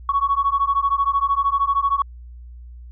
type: beating tone pair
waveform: sine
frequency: 1108.7 / 1121.7 Hz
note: C#6 / C#6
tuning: 0 / +20 cents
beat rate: 13 Hz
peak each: -19 dBFS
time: 0.09-2.02 s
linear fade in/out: 2 ms
effects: tanh soft clip ceiling -9 dBFS + added 60 Hz sine -36 dBFS peak until 2.91 s